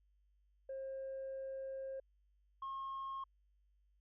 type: tone pair in turn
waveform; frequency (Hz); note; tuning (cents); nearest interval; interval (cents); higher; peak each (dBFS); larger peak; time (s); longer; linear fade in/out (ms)
sine; 535 / 1078.7; C5 / C#6; +38 / -48; octave; 1214; second; -40 / -39; second; 0.69-2 / 2.62-3.24; first; 5
effects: tanh soft clip ceiling -39 dBFS + added 50 Hz sine -70 dBFS peak until 4 s